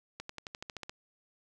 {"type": "accelerating click train", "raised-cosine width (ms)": 0.2, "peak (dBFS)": -23, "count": 10, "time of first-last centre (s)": [0.2, 0.895], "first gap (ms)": 94, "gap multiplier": 0.95, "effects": []}